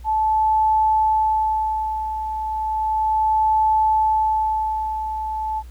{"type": "tone with tremolo", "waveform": "sine", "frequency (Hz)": 870, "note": "A5", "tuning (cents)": -20, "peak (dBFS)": -14, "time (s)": [0.04, 5.63], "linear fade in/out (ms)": 50, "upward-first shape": "sine", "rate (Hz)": 0.34, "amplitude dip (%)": 65, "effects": ["added 60 Hz sine -35 dBFS peak until 5.7 s", "pink hiss -54 dBFS RMS until 5.7 s"]}